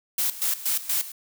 blue noise with tremolo, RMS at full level -24 dBFS, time 0.18-1.12 s, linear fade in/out 5 ms, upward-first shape square, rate 4.2 Hz, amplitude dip 80%, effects none

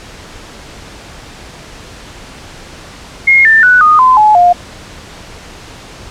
sine tone with pitch steps, 2146 / 1783.8 / 1482.8 / 1232.6 / 1024.5 / 851.6 / 707.9 Hz, C7 / A6 / F#6 / D#6 / C6 / G#5 / F5, +43 / +23 / +3 / -17 / -37 / +43 / +23 cents, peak -3 dBFS, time 3.27-4.53 s, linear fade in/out 10 ms, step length 180 ms, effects pink hiss -32 dBFS RMS until 6.1 s + low-pass 7000 Hz 12 dB/octave

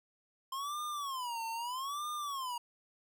square tone with vibrato, 1046.5 Hz, C6, in tune, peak -37 dBFS, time 0.52-2.58 s, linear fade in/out 5 ms, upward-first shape sine, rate 0.79 Hz, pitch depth 250 cents each way, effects none

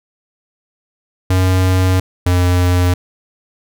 square tone pair in turn, 92.8 / 89.5 Hz, F#2 / F2, +6 / +43 cents, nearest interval minor second, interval 63 cents, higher first, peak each -11 dBFS, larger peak neither, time 1.3-2 / 2.26-2.94 s, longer first, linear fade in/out 5 ms, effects none

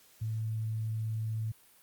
sine tone, 110.5 Hz, A2, 8 cents sharp, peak -31 dBFS, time 0.21-1.52 s, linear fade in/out 10 ms, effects white hiss -61 dBFS RMS until 1.82 s + Opus 48 kbps

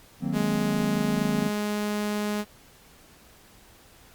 triangle chord, C half-diminished seventh, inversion first, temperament equal, 155.56 / 185 / 233.1 / 261.6 Hz, Eb3 / Gb3 / Bb3 / C4, 0 / 0 / 0 / 0 cents, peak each -29 dBFS, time 0.2-1.51 s, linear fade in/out 50 ms
sawtooth tone, 208.6 Hz, G#3, 8 cents sharp, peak -22 dBFS, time 0.32-2.45 s, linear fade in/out 50 ms
effects pink hiss -54 dBFS RMS until 4.14 s + Opus 48 kbps

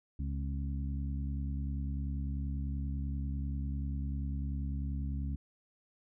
harmonic tone with a mistuned harmonic, 70.2 Hz, C#2, 22 cents sharp, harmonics 1 / 2 / 3 / 4, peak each -34 / -40 / -44 / -46 dBFS, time 0.19-5.36 s, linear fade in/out 5 ms, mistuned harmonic 4, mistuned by -46 cents, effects none

